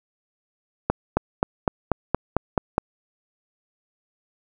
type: accelerating click train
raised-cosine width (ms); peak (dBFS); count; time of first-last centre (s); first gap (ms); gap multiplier
1; -4; 9; 0.9-2.781; 270; 0.96
effects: none

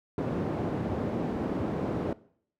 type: band-pass noise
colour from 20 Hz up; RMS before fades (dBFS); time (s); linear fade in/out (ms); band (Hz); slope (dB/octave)
white; -31; 0.18-2.13; 2; 100 to 370; 12
effects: noise-tail reverb RT60 0.6 s tail -20 dB re dry

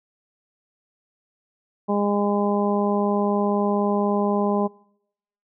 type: harmonic tone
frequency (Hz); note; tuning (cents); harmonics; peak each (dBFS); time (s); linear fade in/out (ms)
204.1; G#3; -30; 1 / 2 / 3 / 4 / 5; -22 / -25 / -27 / -28 / -29; 1.88-4.68; 20
effects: noise-tail reverb RT60 0.8 s tail -26 dB re dry

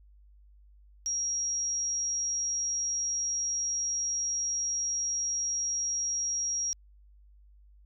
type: tone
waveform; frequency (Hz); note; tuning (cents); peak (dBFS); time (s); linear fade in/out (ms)
sine; 5650; F8; +19; -28; 1.06-6.73; 0
effects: added 50 Hz sine -54 dBFS peak until 7.85 s

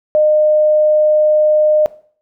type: tone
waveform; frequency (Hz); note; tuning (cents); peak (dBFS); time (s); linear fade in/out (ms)
sine; 610; D#5; -34; -8; 0.15-1.86; 0
effects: noise-tail reverb RT60 0.5 s tail -18 dB re dry

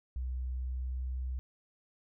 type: tone with pitch glide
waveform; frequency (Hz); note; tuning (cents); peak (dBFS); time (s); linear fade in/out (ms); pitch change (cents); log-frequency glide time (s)
sine; 63.2 to 63.75; B1 to C2; +41 to -44; -33; 0.16-1.39; 0; +15; 0.5-1.08
effects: none

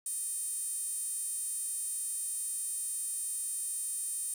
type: tone with high-pass filter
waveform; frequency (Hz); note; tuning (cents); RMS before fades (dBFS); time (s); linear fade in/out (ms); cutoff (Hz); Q
sawtooth; 622.3; D#5; 0; -36; 0.06-4.34; 2; 9200; 8.9
effects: none

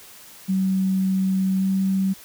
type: tone with pitch glide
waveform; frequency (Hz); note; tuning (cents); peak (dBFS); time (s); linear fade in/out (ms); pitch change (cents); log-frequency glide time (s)
sine; 190 to 191.76; F#3 to G3; +46 to -38; -18; 0.48-2.14; 20; +16; 1.59-1.65
effects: white hiss -45 dBFS RMS until 2.24 s

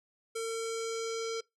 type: tone with low-pass filter sweep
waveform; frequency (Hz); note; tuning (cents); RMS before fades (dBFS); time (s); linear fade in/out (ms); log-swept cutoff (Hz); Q
square; 453.4; A#4; -48; -35; 0.35-1.41; 10; 8900 to 5600; 2.6
effects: noise-tail reverb RT60 0.2 s tail -23 dB re dry

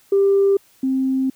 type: tone pair in turn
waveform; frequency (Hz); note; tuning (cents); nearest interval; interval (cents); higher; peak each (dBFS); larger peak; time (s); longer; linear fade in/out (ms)
sine; 395.2 / 263.9; G4 / C4; +14 / +15; perfect fifth; 699; first; -11 / -16; first; 0.12-0.57 / 0.83-1.3; second; 5
effects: tanh soft clip ceiling -8 dBFS + white hiss -55 dBFS RMS until 1.35 s

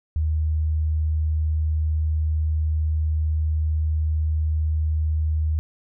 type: tone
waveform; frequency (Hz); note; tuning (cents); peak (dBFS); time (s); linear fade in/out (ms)
sine; 77.78; D#2; 0; -19; 0.16-5.59; 0
effects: none

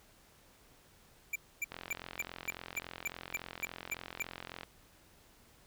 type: tone bursts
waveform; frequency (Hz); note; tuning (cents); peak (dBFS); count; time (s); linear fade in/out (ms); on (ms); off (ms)
square; 2349; D7; 0; -33; 11; 1.33-4.227; 5; 27; 260
type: click train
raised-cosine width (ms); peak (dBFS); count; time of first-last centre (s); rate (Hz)
0.3; -26; 128; 1.72-4.633; 43.6
effects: pink hiss -63 dBFS RMS until 5.66 s

